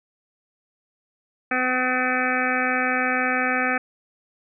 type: harmonic tone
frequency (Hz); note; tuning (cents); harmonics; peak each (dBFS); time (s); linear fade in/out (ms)
254; B3; +49; 1 / 2 / 3 / 5 / 6 / 7 / 8 / 9 / 10; -28 / -30 / -28 / -28 / -27 / -27 / -34 / -28 / -33; 1.51-3.78; 5
effects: none